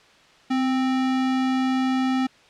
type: tone with sample-and-hold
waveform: sine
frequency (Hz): 259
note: C4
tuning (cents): -17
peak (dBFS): -19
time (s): 0.5-2.27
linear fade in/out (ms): 10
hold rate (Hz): 1050
effects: white hiss -53 dBFS RMS until 2.49 s + low-pass 4000 Hz 12 dB/octave